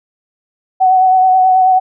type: tone with vibrato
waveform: sine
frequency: 748 Hz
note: F#5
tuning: 19 cents sharp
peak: -6 dBFS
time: 0.8-1.8 s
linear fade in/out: 20 ms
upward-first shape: triangle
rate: 9.3 Hz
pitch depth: 27 cents each way
effects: none